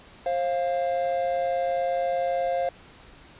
triangle tone pair together, 533.4 / 697 Hz, C5 / F5, +33 / -4 cents, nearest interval perfect fourth, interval 463 cents, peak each -24 dBFS, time 0.26-2.69 s, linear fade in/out 2 ms, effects pink hiss -50 dBFS RMS until 3.39 s + resampled to 8000 Hz

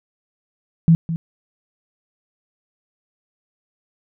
sine tone with echo, 164.81 Hz, E3, in tune, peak -8 dBFS, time 0.88-0.95 s, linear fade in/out 0 ms, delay 210 ms, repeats 1, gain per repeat -12 dB, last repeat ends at 1.16 s, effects none

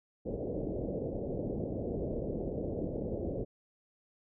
white low-pass noise, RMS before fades -36 dBFS, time 0.25-3.45 s, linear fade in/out 20 ms, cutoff 580 Hz, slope 48 dB/octave, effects none

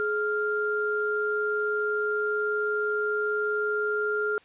sine tone pair together, 422.1 / 1396.9 Hz, G#4 / F6, +28 / 0 cents, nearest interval octave + major sixth, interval 2072 cents, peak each -27 dBFS, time 0-4.38 s, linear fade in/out 0 ms, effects white hiss -57 dBFS RMS until 4.44 s + resampled to 8000 Hz

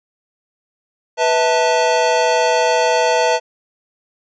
square tone cluster, 494.2 / 648 / 888 Hz, B4 / E5 / A5, +1 / -30 / +16 cents, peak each -18 dBFS, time 1.17-3.4 s, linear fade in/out 50 ms, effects resampled to 16000 Hz

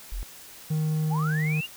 sine tone, 43 Hz, F1, 26 cents flat, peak -29 dBFS, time 0.12-0.23 s, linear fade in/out 0 ms
triangle tone with pitch glide, 155.56 to 154.4 Hz, D#3 to D#3, 0 to -13 cents, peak -21 dBFS, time 0.7-1.61 s, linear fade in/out 10 ms, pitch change -13 cents, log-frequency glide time 1.11-1.37 s
sine linear sweep, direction up, 740 to 2881 Hz, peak -30 dBFS, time 1.1-1.67 s, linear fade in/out 20 ms
effects white hiss -46 dBFS RMS until 1.76 s

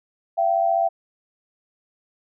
sine tone pair together, 676.8 / 772 Hz, E5 / G5, +45 / -27 cents, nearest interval major second, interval 228 cents, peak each -19 / -21 dBFS, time 0.37-0.89 s, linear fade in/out 20 ms, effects none

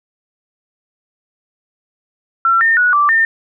sine tone with pitch steps, 1353 / 1817 / 1464 / 1168 / 1809 Hz, E6 / A#6 / F#6 / D6 / A6, +45 / -45 / -19 / -10 / +48 cents, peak -9 dBFS, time 2.45-3.25 s, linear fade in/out 2 ms, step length 160 ms, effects none

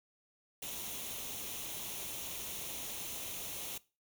white noise with comb filter, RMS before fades -42 dBFS, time 0.62-3.78 s, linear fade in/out 5 ms, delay 0.31 ms, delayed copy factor +0.55, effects noise-tail reverb RT60 0.3 s tail -20 dB re dry

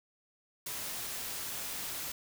white noise, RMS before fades -39 dBFS, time 0.66-2.12 s, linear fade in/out 5 ms, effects none

